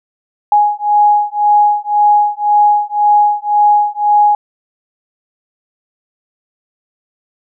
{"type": "beating tone pair", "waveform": "sine", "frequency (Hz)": [830.6, 832.5], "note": ["G#5", "G#5"], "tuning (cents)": [0, 4], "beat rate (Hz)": 1.9, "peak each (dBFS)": -11, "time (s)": [0.52, 4.35], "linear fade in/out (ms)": 2, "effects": []}